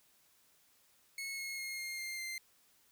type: tone with pitch steps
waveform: sawtooth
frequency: 2187 / 2167 / 2147 / 2127 / 2108 / 2088 Hz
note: C#7 / C#7 / C7 / C7 / C7 / C7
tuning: -24 / -40 / +44 / +28 / +12 / -4 cents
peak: -36 dBFS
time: 1.18-2.38 s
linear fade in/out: 2 ms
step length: 200 ms
effects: white hiss -69 dBFS RMS until 2.91 s